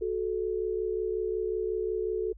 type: tone pair together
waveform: sine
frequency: 370.3 / 435.8 Hz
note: F#4 / A4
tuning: +1 / -17 cents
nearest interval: minor third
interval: 282 cents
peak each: -31 / -30 dBFS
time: 0.01-2.33 s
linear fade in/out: 10 ms
effects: added 50 Hz sine -46 dBFS peak until 2.37 s